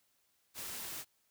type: noise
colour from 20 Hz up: white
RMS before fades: -43 dBFS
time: 0.54-1.05 s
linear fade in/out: 50 ms
effects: white hiss -75 dBFS RMS until 1.3 s